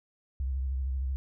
sine tone with vibrato, 66 Hz, C2, 16 cents sharp, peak -28 dBFS, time 0.4-1.16 s, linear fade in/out 0 ms, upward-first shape sine, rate 13 Hz, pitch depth 73 cents each way, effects none

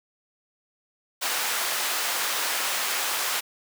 pink high-pass noise, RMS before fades -27 dBFS, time 1.21-3.41 s, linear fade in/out 20 ms, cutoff 900 Hz, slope 12 dB/octave, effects none

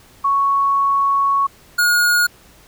sine / square tone pair in turn, 1110 / 1438 Hz, C#6 / F#6, +2 / -50 cents, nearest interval major third, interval 448 cents, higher second, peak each -13 dBFS, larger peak neither, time 0.24-1.47 / 1.78-2.27 s, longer first, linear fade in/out 10 ms, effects pink hiss -48 dBFS RMS until 2.67 s

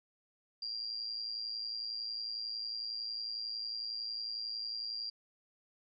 sine tone with amplitude modulation, 4761 Hz, D8, 23 cents sharp, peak -34 dBFS, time 0.62-5.1 s, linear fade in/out 5 ms, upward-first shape sine, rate 111 Hz, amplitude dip 65%, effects none

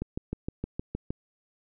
click train, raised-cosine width 3 ms, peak -18 dBFS, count 8, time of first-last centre 0.02-1.105 s, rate 6.45 Hz, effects none

